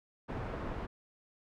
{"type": "low-pass noise", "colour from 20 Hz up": "pink", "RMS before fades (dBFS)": -39, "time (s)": [0.28, 0.87], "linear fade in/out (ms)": 20, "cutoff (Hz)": 1300, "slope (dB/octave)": 12, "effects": []}